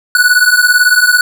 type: beating tone pair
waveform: square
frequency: 1468 / 1486 Hz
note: F#6 / F#6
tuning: -14 / +7 cents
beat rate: 18 Hz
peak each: -10 dBFS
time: 0.15-1.21 s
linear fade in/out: 2 ms
effects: none